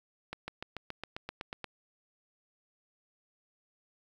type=accelerating click train; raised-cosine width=0.3 ms; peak=-22 dBFS; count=11; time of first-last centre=0.33-1.643 s; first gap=150 ms; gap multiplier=0.97; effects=9-bit